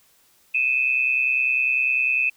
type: tone pair together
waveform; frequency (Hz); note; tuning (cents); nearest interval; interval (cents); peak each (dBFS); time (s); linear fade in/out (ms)
sine; 2494 / 2624; D#7 / E7; +3 / -9; minor second; 88; -21; 0.54-2.3; 10
effects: white hiss -59 dBFS RMS until 2.36 s